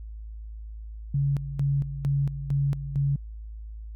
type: tone with tremolo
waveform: sine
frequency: 140 Hz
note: C#3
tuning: 18 cents sharp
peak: -21 dBFS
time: 1.14-3.16 s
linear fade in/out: 5 ms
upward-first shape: square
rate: 2.2 Hz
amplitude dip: 70%
effects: added 54 Hz sine -36 dBFS peak until 3.95 s